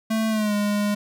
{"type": "tone with pitch glide", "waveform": "square", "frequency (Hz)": [221.1, 206.3], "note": ["A3", "G#3"], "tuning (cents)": [9, -11], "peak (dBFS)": -21, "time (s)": [0.1, 0.95], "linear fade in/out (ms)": 10, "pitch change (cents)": -120, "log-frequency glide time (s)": [0.29, 0.54], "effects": []}